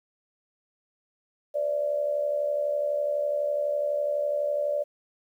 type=tone with amplitude modulation; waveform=sine; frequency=584 Hz; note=D5; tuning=10 cents flat; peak=-21 dBFS; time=1.54-4.84 s; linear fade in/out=20 ms; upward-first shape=sine; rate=72 Hz; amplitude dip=65%; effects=10-bit